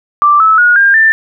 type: tone with pitch steps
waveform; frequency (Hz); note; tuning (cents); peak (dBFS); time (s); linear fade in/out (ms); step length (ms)
sine; 1174.7 / 1303.4 / 1446.2 / 1604.7 / 1780.5; D6 / E6 / F#6 / G6 / A6; 0 / -20 / -40 / +40 / +20; -4; 0.22-1.12; 0; 180
effects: none